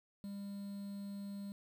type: tone with quantisation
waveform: triangle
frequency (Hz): 200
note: G3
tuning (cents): +35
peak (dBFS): -40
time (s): 0.24-1.52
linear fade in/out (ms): 0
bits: 10
effects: none